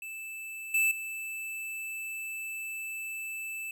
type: tone with level steps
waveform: square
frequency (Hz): 2637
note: E7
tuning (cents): 0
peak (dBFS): -39 / -24 / -36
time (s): 0.02-3.71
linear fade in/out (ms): 2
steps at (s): 0.74 / 0.91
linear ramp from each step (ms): 5
effects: none